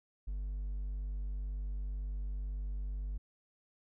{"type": "tone with hard clipping", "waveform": "triangle", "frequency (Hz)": 49, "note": "G1", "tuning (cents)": 0, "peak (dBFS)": -36, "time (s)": [0.27, 3.18], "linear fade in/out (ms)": 10, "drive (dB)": 5, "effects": []}